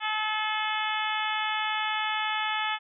harmonic tone, 430.9 Hz, A4, 36 cents flat, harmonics 2 / 3 / 4 / 5 / 6 / 7 / 8, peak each -31 / -33 / -34 / -35 / -36 / -36 / -37 dBFS, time 0-2.79 s, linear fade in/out 50 ms, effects none

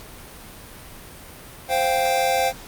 square chord, C suspended fourth, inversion none, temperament equal, 523.3 / 698.5 / 784 Hz, C5 / F5 / G5, 0 / 0 / 0 cents, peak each -24 / -24 / -23 dBFS, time 1.68-2.53 s, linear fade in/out 50 ms, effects pink hiss -41 dBFS RMS until 2.67 s + Opus 48 kbps

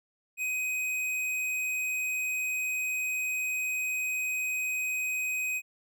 sine tone with tanh clipping, 2512 Hz, D#7, 16 cents sharp, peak -30 dBFS, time 0.37-5.62 s, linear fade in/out 50 ms, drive 17 dB, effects none

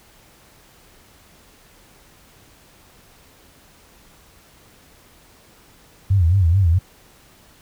sine tone with vibrato, 90 Hz, F#2, 47 cents flat, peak -12 dBFS, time 6.1-6.79 s, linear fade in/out 10 ms, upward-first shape sine, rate 4.6 Hz, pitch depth 180 cents each way, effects pink hiss -51 dBFS RMS until 7.61 s

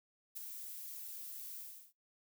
violet noise with ADSR envelope, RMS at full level -41 dBFS, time 0.35-1.93 s, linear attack 21 ms, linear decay 11 ms, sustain -6 dB, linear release 360 ms, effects noise-tail reverb RT60 0.2 s tail -23 dB re dry

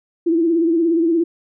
sine tone with vibrato, 332.4 Hz, E4, 15 cents sharp, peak -13 dBFS, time 0.26-1.24 s, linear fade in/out 10 ms, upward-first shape sine, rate 17 Hz, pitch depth 68 cents each way, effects none

